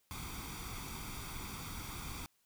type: noise with comb filter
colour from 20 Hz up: pink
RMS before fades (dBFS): -44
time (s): 0.11-2.26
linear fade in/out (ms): 0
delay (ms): 0.86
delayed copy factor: +0.7
effects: white hiss -75 dBFS RMS until 2.45 s